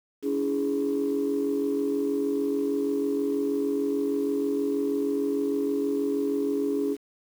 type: chord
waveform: sine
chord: C# minor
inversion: none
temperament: equal with one note detuned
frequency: 283.2 / 329.6 / 415.3 Hz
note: C#4 / E4 / G#4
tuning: +37 / 0 / 0 cents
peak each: -26 / -32 / -26 dBFS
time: 0.22-6.97 s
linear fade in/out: 50 ms
effects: tanh soft clip ceiling -17 dBFS + 8-bit